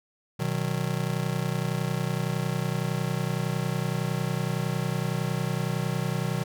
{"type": "chord", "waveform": "square", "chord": "B major", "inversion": "none", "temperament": "just", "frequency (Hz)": [123.47, 154.34, 185.21], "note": ["B2", "D#3", "F#3"], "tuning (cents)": [0, -14, 2], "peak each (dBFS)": [-31, -30, -33], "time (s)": [0.39, 6.44], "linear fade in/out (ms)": 10, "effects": []}